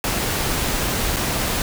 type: noise with dropouts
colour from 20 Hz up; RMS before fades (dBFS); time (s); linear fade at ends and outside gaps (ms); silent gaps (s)
pink; -22; 0.04-1.62; 1; 1.162-1.167
effects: none